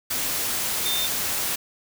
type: tone in noise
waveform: sine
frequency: 3597 Hz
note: A7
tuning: 37 cents sharp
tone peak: -25 dBFS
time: 0.85-1.07 s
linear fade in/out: 10 ms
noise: white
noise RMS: -26 dBFS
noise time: 0.1-1.56 s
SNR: -2 dB
effects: none